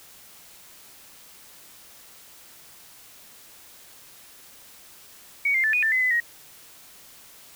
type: tone with pitch steps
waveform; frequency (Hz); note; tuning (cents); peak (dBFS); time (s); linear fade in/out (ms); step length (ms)
sine; 2242 / 2102 / 1755 / 2470 / 1779 / 2032 / 2011 / 1886; C#7 / C7 / A6 / D#7 / A6 / B6 / B6 / A#6; +19 / +7 / -5 / -13 / +19 / +49 / +31 / +20; -19; 5.45-6.202; 5; 94
effects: white hiss -49 dBFS RMS until 7.55 s